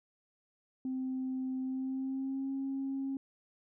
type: tone with pitch glide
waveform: sine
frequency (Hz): 260 to 270.7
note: C4 to C#4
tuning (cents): -11 to -41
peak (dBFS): -32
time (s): 0.85-3.17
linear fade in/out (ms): 2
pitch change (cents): +70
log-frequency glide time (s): 1.61-2.5
effects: tanh soft clip ceiling -29 dBFS